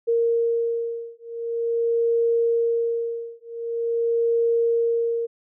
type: beating tone pair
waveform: sine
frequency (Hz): 464.3 / 464.75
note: A#4 / A#4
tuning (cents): -7 / -5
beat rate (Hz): 0.45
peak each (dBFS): -23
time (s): 0.07-5.27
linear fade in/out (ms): 20
effects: none